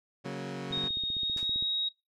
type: chord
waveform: 20% pulse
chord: F# major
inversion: second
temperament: equal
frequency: 138.59 / 185 / 233.1 Hz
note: C#3 / F#3 / A#3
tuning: 0 / 0 / 0 cents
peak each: -34 / -34 / -37 dBFS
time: 0.24-0.89 s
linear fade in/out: 20 ms
type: click train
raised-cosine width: 3 ms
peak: -32 dBFS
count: 15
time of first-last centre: 0.71-1.625 s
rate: 15.3 Hz
type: tone with pitch glide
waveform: sine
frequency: 3729 to 3788 Hz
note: A#7 to A#7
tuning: 0 to +27 cents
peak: -28 dBFS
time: 0.72-1.89 s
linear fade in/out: 10 ms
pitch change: +27 cents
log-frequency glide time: 1.17-1.55 s
type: noise with exponential decay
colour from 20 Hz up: white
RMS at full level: -38 dBFS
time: 1.37-1.55 s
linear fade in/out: 2 ms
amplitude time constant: 38 ms
effects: noise-tail reverb RT60 0.2 s tail -17 dB re dry + low-pass 6000 Hz 12 dB/octave